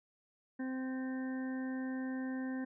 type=harmonic tone; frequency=260 Hz; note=C4; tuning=11 cents flat; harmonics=1 / 2 / 3 / 4 / 6 / 7; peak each=-36 / -49 / -53 / -57 / -52 / -51 dBFS; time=0.59-2.65 s; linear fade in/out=10 ms; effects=none